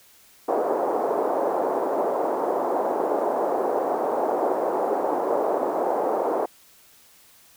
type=band-pass noise; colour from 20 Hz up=pink; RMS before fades=-24 dBFS; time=0.48-6.46 s; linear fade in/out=5 ms; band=380 to 870 Hz; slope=24 dB/octave; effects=white hiss -54 dBFS RMS until 7.56 s